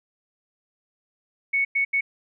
sine tone bursts at uneven times, 2217 Hz, C#7, in tune, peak -19 dBFS, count 3, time 1.53-1.65 / 1.75-1.85 / 1.93-2.01 s, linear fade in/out 10 ms, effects none

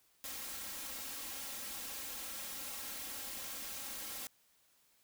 white noise with comb filter, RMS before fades -44 dBFS, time 0.24-4.27 s, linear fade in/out 0 ms, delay 3.7 ms, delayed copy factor +0.8, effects white hiss -71 dBFS RMS until 5.03 s

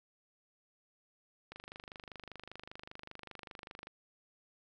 click train, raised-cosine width 0.3 ms, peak -30 dBFS, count 60, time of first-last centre 1.52-3.871 s, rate 25.1 Hz, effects none

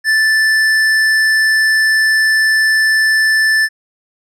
sine tone with hard clipping, 1758 Hz, A6, 2 cents flat, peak -11 dBFS, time 0.04-3.69 s, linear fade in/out 50 ms, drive 10 dB, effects none

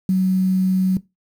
sine tone with quantisation, 187.1 Hz, F#3, 20 cents sharp, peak -14 dBFS, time 0.09-0.97 s, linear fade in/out 2 ms, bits 7, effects noise-tail reverb RT60 0.2 s tail -18 dB re dry

